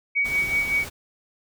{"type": "tone with tremolo", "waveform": "sine", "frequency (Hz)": 2255, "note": "C#7", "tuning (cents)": 29, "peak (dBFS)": -18, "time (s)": [0.15, 0.85], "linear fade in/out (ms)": 20, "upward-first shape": "sine", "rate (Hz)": 5.3, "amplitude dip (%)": 60}
{"type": "noise", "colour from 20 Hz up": "pink", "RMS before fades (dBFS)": -36, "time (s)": [0.24, 0.9], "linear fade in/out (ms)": 20}
{"effects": []}